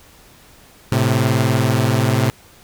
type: tone pair together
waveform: sawtooth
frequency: 109.8 / 130.32 Hz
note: A2 / C3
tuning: -3 / -7 cents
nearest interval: minor third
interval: 296 cents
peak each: -13 dBFS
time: 0.92-2.3 s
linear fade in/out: 0 ms
effects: pink hiss -47 dBFS RMS until 2.63 s